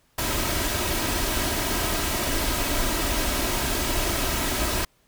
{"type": "noise with comb filter", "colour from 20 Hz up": "pink", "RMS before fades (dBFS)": -25, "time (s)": [0.18, 4.85], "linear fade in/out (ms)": 5, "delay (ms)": 3.1, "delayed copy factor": 0.5, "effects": ["pink hiss -64 dBFS RMS until 5.07 s"]}